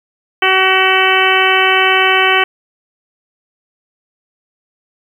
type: harmonic tone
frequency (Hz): 378.3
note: F#4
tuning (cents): +38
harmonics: 1 / 2 / 3 / 4 / 5 / 6 / 7 / 8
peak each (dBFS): -17 / -17 / -17 / -17 / -17 / -17 / -17 / -17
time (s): 0.42-2.44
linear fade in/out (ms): 5
effects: 7-bit